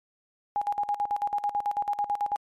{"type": "tone with tremolo", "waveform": "sine", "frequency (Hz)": 821, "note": "G#5", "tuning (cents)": -20, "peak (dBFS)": -23, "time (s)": [0.56, 2.36], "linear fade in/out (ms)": 0, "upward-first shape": "square", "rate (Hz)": 9.1, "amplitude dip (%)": 80, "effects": ["MP3 64 kbps"]}